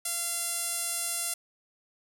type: tone with band-pass filter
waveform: sawtooth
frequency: 687 Hz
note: F5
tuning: 29 cents flat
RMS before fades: -32 dBFS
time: 0.05-1.34 s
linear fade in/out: 5 ms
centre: 10000 Hz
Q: 2
effects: none